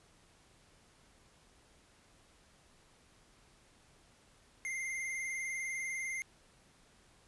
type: tone with vibrato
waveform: square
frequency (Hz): 2093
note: C7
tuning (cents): 0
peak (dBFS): -37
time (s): 4.65-6.22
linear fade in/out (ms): 0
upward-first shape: sine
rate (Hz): 20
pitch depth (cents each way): 45
effects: pink hiss -65 dBFS RMS until 7.27 s + resampled to 24000 Hz